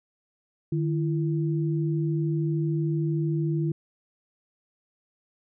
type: tone pair together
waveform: sine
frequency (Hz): 152.2 / 335.2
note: D#3 / E4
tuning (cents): -38 / +29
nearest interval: octave + major second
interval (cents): 1367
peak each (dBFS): -24 / -29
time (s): 0.72-3.72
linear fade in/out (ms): 5
effects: none